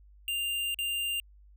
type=tone with dropouts; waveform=square; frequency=2794 Hz; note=F7; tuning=in tune; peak=-30 dBFS; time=0.28-1.2 s; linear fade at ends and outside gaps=1 ms; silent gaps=0.744-0.788 s; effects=added 50 Hz sine -53 dBFS peak until 1.56 s